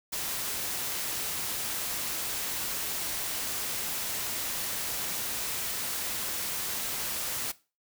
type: noise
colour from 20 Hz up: white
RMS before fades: -33 dBFS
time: 0.12-7.52 s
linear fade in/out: 10 ms
effects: noise-tail reverb RT60 0.3 s tail -18 dB re dry